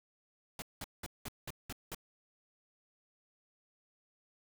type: noise bursts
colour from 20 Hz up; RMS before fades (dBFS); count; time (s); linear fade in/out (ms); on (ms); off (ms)
pink; -42; 7; 0.59-1.947; 2; 31; 190
effects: none